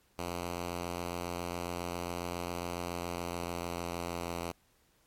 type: tone with pitch glide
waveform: 5% pulse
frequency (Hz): 87.31 to 86.01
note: F2 to F2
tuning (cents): 0 to -26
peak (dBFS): -24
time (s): 0.18-4.52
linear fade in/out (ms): 10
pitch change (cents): -26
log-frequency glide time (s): 2.7-4.27
effects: pink hiss -69 dBFS RMS until 5.06 s + MP3 64 kbps